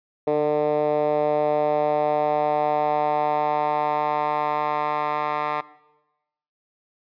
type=tone with band-pass filter sweep; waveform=10% pulse; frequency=149.7 Hz; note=D3; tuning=33 cents sharp; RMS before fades=-22 dBFS; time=0.27-5.61 s; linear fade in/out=5 ms; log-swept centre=490 to 1200 Hz; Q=2.5; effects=noise-tail reverb RT60 1.0 s tail -19 dB re dry + resampled to 11025 Hz